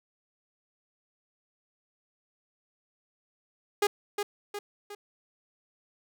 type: tone with echo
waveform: sawtooth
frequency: 410 Hz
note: G#4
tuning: 22 cents flat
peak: -18 dBFS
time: 3.82-3.87 s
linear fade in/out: 5 ms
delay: 360 ms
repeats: 3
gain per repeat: -6 dB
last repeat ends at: 4.95 s
effects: none